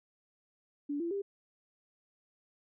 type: tone with pitch steps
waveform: sine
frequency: 288.4 / 339 / 398.5 Hz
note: D4 / E4 / G4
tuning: -31 / +49 / +28 cents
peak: -32 dBFS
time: 0.89-1.22 s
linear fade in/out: 10 ms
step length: 110 ms
effects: none